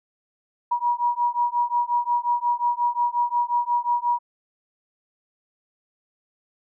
sine beating tone pair, 958 / 963.6 Hz, A#5 / B5, +47 / -43 cents, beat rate 5.6 Hz, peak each -23 dBFS, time 0.71-4.19 s, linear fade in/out 10 ms, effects none

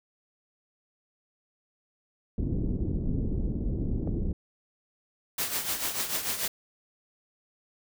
pink low-pass noise, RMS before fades -29 dBFS, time 2.38-4.33 s, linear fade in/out 2 ms, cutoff 350 Hz, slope 24 dB/octave
click, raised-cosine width 2 ms, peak -18 dBFS, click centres 4.075 s
white noise with tremolo, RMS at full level -28 dBFS, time 5.38-6.48 s, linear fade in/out 5 ms, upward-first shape triangle, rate 6.8 Hz, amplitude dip 70%
effects none

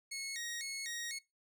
15% pulse tone with vibrato, 2028 Hz, B6, 45 cents sharp, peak -33 dBFS, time 0.11-1.19 s, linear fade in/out 10 ms, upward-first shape square, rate 2 Hz, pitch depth 130 cents each way, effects noise-tail reverb RT60 0.2 s tail -20 dB re dry

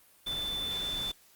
sine tone in noise, 3520 Hz, A7, in tune, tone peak -32 dBFS, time 0.26-1.12 s, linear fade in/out 10 ms, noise pink, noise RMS -42 dBFS, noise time 0.26-1.12 s, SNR +7 dB, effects white hiss -61 dBFS RMS until 1.35 s + Opus 32 kbps

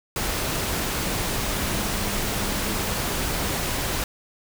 sine tone in noise, 202.2 Hz, G#3, 46 cents flat, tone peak -34 dBFS, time 1.53-2.93 s, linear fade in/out 2 ms, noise pink, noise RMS -26 dBFS, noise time 0.16-4.04 s, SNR -11 dB, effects none

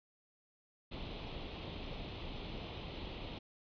pink noise with comb filter, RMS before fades -44 dBFS, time 0.91-3.39 s, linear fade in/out 10 ms, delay 0.31 ms, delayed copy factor +0.65, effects resampled to 11025 Hz

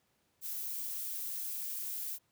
violet noise, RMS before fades -39 dBFS, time 0.41-2.19 s, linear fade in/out 50 ms, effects pink hiss -75 dBFS RMS until 2.31 s + high-pass 80 Hz 12 dB/octave

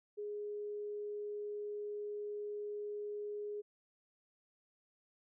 sine tone, 415.3 Hz, G#4, in tune, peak -39 dBFS, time 0.17-3.62 s, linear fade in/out 20 ms, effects none

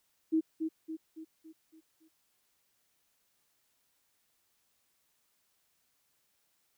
sine tone with echo, 319.2 Hz, D#4, 44 cents sharp, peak -24 dBFS, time 0.32-0.41 s, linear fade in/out 20 ms, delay 280 ms, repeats 6, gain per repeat -6 dB, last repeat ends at 2.09 s, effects white hiss -75 dBFS RMS until 6.77 s

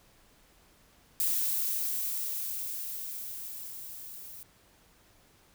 violet noise with level ramp, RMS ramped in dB -28 to -46 dBFS, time 1.2-4.43 s, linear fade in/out 0 ms, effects pink hiss -62 dBFS RMS until 5.54 s

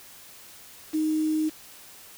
sine tone with quantisation, 311.1 Hz, D#4, in tune, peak -22 dBFS, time 0.93-1.5 s, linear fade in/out 20 ms, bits 7, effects white hiss -48 dBFS RMS until 2.17 s

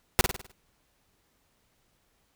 pink noise with echo, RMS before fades -19 dBFS, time 0.19-0.21 s, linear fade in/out 0 ms, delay 51 ms, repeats 6, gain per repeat -6 dB, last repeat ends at 0.516 s, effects pink hiss -70 dBFS RMS until 2.35 s

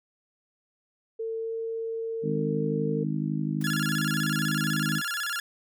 sine tone with pitch glide, 449.5 to 452.9 Hz, A4 to A#4, +37 to -50 cents, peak -29 dBFS, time 1.19-3.04 s, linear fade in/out 10 ms, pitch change +13 cents, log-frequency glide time 1.38-1.52 s
harmonic tone, 51.91 Hz, G#1, in tune, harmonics 3 / 4 / 5 / 6, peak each -29 / -31 / -33 / -35 dBFS, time 2.22-5.02 s, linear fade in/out 50 ms
white noise with exponential decay, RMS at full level -41 dBFS, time 3.61-3.7 s, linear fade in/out 2 ms, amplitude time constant 18 ms
sawtooth tone with vibrato, 1537 Hz, G6, 35 cents flat, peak -25 dBFS, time 3.64-5.4 s, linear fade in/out 2 ms, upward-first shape square, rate 16 Hz, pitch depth 170 cents each way
effects none

